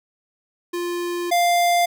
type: tone pair in turn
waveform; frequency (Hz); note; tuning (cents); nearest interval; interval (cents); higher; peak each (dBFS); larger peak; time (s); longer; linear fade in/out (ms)
square; 349.2 / 697.6; F4 / F5; 0 / -2; octave; 1198; second; -24 / -16; second; 0.73-1.31 / 1.31-1.86; first; 10
effects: none